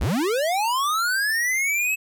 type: linear sweep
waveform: square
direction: up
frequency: 30.96 to 2614 Hz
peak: -21 dBFS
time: 0-1.96 s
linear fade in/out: 20 ms
effects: none